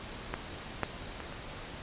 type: clicks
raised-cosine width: 0.5 ms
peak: -16 / -13 / -24 / -28 dBFS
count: 4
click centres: 0.34 / 0.833 / 1.203 / 1.325 s
effects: pink hiss -43 dBFS RMS until 1.82 s + resampled to 8000 Hz